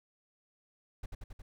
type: noise with echo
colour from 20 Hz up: brown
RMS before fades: -39 dBFS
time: 1.03-1.06 s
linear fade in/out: 5 ms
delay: 90 ms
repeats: 4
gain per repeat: -2 dB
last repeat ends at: 1.42 s
effects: none